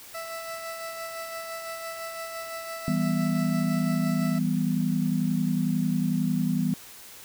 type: tone with tremolo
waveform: 20% pulse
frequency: 660 Hz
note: E5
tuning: 2 cents sharp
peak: -28 dBFS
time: 0.14-4.39 s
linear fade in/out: 10 ms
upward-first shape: sine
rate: 5.9 Hz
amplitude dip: 35%
type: chord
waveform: sine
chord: E minor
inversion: none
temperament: equal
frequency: 164.81 / 196 / 246.9 Hz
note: E3 / G3 / B3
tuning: 0 / 0 / 0 cents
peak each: -27 dBFS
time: 2.88-6.74 s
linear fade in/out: 0 ms
effects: white hiss -46 dBFS RMS until 7.24 s